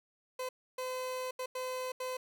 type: tone bursts at uneven times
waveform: 30% pulse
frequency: 511 Hz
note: C5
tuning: 41 cents flat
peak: -33 dBFS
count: 5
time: 0.39-0.49 / 0.78-1.31 / 1.39-1.46 / 1.55-1.92 / 2-2.17 s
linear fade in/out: 5 ms
effects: none